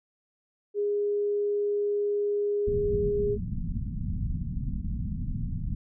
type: tone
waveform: sine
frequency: 410.8 Hz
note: G#4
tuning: 19 cents flat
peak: -24 dBFS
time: 0.74-3.38 s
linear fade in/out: 50 ms
type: low-pass noise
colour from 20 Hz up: pink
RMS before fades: -31 dBFS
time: 2.67-5.75 s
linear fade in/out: 5 ms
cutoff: 230 Hz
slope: 48 dB/octave
effects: none